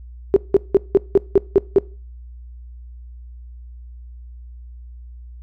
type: tone bursts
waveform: sine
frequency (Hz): 392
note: G4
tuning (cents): 0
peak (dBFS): -7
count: 8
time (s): 0.34-1.784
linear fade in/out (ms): 0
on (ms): 23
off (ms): 180
effects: noise-tail reverb RT60 0.4 s tail -23 dB re dry + added 60 Hz sine -35 dBFS peak until 5.42 s